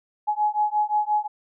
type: beating tone pair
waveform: sine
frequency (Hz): 840 / 845.7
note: G#5 / G#5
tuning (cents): +19 / +31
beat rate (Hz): 5.7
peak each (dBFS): -23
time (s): 0.27-1.28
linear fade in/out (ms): 20
effects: none